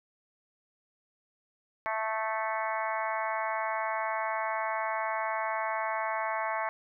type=harmonic tone with a mistuned harmonic; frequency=220 Hz; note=A3; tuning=in tune; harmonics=3 / 4 / 5 / 6 / 7 / 8 / 9 / 10; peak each=-35 / -34 / -35 / -42 / -41 / -41 / -41 / -41 dBFS; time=1.86-6.69 s; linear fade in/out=0 ms; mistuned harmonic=6; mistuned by=-21 cents; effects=none